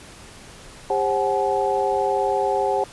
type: tone cluster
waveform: sine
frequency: 401 / 534 / 753 / 853 Hz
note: G4 / C5 / F#5 / G#5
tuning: +39 / +35 / +30 / +46 cents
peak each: -24 dBFS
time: 0.9-2.84 s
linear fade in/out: 2 ms
effects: pink hiss -43 dBFS RMS until 2.92 s + resampled to 24000 Hz